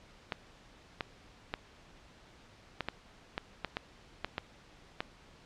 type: clicks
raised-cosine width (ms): 0.3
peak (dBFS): -17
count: 11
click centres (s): 0.322 / 1.008 / 1.539 / 2.807 / 2.886 / 3.379 / 3.647 / 3.769 / 4.246 / 4.381 / 5.005
effects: pink hiss -58 dBFS RMS until 5.45 s + low-pass 5000 Hz 12 dB/octave